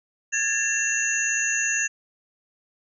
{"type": "tone cluster", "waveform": "sine", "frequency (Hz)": [1655, 1773, 2719, 6160, 6730], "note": ["G#6", "A6", "F7", "G8", "G#8"], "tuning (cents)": [-6, 13, -47, -31, 22], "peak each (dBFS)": -28, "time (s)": [0.32, 1.88], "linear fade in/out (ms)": 20, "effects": []}